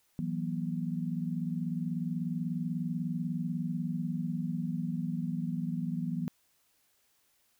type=chord; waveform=sine; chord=E suspended second; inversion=none; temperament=equal with one note detuned; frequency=164.81 / 185 / 241.2 Hz; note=E3 / F#3 / B3; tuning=0 / 0 / -41 cents; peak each=-34 / -36 / -36 dBFS; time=0.19-6.28 s; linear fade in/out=0 ms; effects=white hiss -71 dBFS RMS until 7.59 s